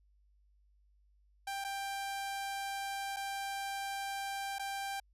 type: tone with dropouts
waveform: sawtooth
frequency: 789 Hz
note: G5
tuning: 11 cents sharp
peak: -33 dBFS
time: 1.47-5 s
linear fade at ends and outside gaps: 5 ms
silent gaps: 1.642-1.646 / 3.163-3.167 / 4.585-4.594 s
effects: added 50 Hz sine -65 dBFS peak until 5.13 s + resampled to 32000 Hz